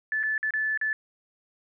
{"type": "tone with dropouts", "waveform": "sine", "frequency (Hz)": 1741, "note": "A6", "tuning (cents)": -19, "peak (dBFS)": -24, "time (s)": [0.12, 0.93], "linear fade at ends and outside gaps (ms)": 1, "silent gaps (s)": [[0.23, 0.235], [0.379, 0.429], [0.507, 0.537], [0.775, 0.813]], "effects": []}